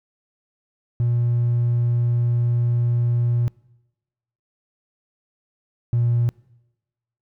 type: tone pair in turn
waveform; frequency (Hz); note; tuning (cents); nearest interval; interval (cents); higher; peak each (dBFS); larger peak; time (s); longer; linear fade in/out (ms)
triangle; 119.6 / 119.03; A#2 / A#2; +45 / +37; unison; 8; first; -14 / -13; second; 1-3.48 / 5.93-6.29; first; 0
effects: noise-tail reverb RT60 1.0 s tail -26 dB re dry + tanh soft clip ceiling -12 dBFS